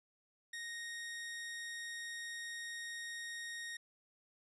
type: tone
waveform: sawtooth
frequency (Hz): 1864.7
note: A#6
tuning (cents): 0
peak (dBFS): -39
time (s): 0.53-3.77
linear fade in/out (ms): 5
effects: resampled to 24000 Hz